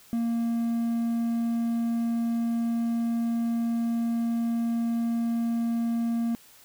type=tone; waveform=triangle; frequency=232.1 Hz; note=A#3; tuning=7 cents flat; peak=-22 dBFS; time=0.13-6.35 s; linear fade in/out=0 ms; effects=white hiss -54 dBFS RMS until 6.64 s